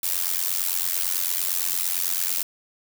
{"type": "noise with amplitude modulation", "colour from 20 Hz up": "blue", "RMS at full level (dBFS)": -21, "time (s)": [0.03, 2.43], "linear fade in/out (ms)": 5, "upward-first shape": "sine", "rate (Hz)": 88.9, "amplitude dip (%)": 95, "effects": []}